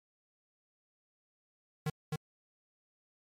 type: tone with echo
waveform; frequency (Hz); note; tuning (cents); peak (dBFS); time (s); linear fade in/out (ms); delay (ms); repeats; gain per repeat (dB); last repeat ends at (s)
square; 152.9; D#3; -30; -31; 1.86-1.9; 5; 260; 1; -2; 2.16
effects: MP3 64 kbps